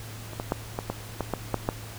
clicks, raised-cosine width 1 ms, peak -25 / -16 / -10 / -14 / -14 / -13 / -12 / -10 / -10 dBFS, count 9, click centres 0.333 / 0.399 / 0.521 / 0.789 / 0.9 / 1.207 / 1.337 / 1.543 / 1.689 s, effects added 109 Hz sine -40 dBFS peak until 1.98 s + pink hiss -43 dBFS RMS until 1.98 s

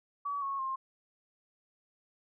sine tone with pitch steps, 1139 / 1099.6 / 1061.5 Hz, C#6 / C#6 / C6, +47 / -14 / +25 cents, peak -32 dBFS, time 0.25-0.76 s, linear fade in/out 10 ms, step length 170 ms, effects none

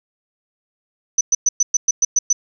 sine tone bursts, 6000 Hz, F#8, 23 cents sharp, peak -11 dBFS, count 9, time 1.18-2.33 s, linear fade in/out 5 ms, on 30 ms, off 110 ms, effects none

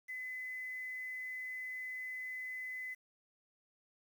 sine tone with quantisation, 2021 Hz, B6, 39 cents sharp, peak -40 dBFS, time 0.08-2.95 s, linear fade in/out 20 ms, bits 10, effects none

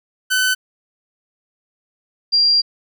sawtooth / sine tone pair in turn, 1512 / 4763 Hz, F#6 / D8, +37 / +24 cents, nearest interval octave + minor sixth, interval 1987 cents, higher second, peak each -11 dBFS, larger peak neither, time 0.3-0.55 / 2.32-2.62 s, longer second, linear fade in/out 20 ms, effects none

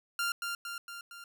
sawtooth tone with echo, 1393 Hz, F6, 5 cents flat, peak -26 dBFS, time 0.19-0.32 s, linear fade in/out 2 ms, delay 230 ms, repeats 4, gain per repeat -4 dB, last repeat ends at 1.24 s, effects none

